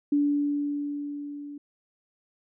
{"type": "tone with level ramp", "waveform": "sine", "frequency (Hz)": 289.2, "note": "D4", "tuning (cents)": -27, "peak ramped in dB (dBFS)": [-19, -37], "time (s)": [0.12, 1.58], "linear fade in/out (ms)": 5, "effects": []}